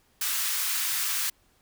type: high-pass noise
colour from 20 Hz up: white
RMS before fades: -28 dBFS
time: 0.21-1.3 s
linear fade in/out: 5 ms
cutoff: 1100 Hz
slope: 24 dB/octave
effects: pink hiss -65 dBFS RMS until 1.61 s